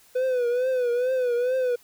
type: tone with vibrato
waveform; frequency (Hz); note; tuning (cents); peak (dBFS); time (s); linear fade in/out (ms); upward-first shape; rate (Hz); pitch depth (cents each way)
triangle; 498.4; B4; +16; -19; 0.15-1.76; 10; triangle; 2.3; 92
effects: white hiss -56 dBFS RMS until 1.83 s